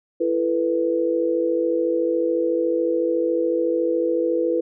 sine chord, E suspended fourth, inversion none, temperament equal with one note detuned, 335.8 / 440 / 493.9 Hz, E4 / A4 / B4, +32 / 0 / 0 cents, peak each -22 / -27 / -21 dBFS, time 0.2-4.61 s, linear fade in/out 10 ms, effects none

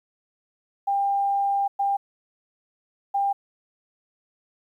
sine tone bursts at uneven times, 797 Hz, G5, 28 cents sharp, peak -20 dBFS, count 3, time 0.87-1.68 / 1.79-1.97 / 3.14-3.33 s, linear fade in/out 10 ms, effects 10-bit

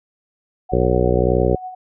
sine tone with tremolo, 740 Hz, F#5, in tune, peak -26 dBFS, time 0.69-1.75 s, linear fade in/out 10 ms, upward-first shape sine, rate 8.5 Hz, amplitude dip 55%
harmonic tone, 61.74 Hz, B1, in tune, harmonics 1 / 2 / 3 / 4 / 5 / 6 / 7 / 8 / 9, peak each -21 / -22 / -24 / -27 / -27 / -21 / -21 / -23 / -22 dBFS, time 0.72-1.56 s, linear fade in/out 10 ms
effects none

